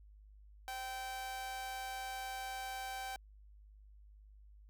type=tone with amplitude modulation; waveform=sawtooth; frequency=776 Hz; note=G5; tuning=18 cents flat; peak=-35 dBFS; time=0.68-3.16 s; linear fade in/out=0 ms; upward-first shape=sine; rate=250 Hz; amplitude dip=45%; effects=added 51 Hz sine -56 dBFS peak until 4.69 s